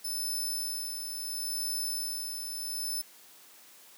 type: tone with tremolo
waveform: 15% pulse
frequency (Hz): 5274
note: E8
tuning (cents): 0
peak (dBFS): -25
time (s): 0.04-3.02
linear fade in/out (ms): 10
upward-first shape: sine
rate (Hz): 0.73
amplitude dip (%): 45
effects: white hiss -55 dBFS RMS until 3.97 s + high-pass 200 Hz 12 dB/octave